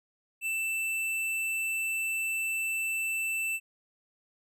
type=tone with hard clipping; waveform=sine; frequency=2660 Hz; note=E7; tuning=15 cents sharp; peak=-30 dBFS; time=0.41-3.6 s; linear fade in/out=50 ms; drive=13 dB; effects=none